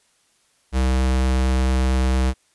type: tone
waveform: square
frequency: 64.6 Hz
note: C2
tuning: 21 cents flat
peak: -17 dBFS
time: 0.72-2.34 s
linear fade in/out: 50 ms
effects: white hiss -62 dBFS RMS until 2.54 s + resampled to 24000 Hz